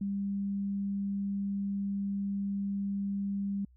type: tone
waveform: sine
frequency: 199 Hz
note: G3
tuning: 26 cents sharp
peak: -30 dBFS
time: 0.01-3.65 s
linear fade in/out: 5 ms
effects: added 62 Hz sine -57 dBFS peak until 3.76 s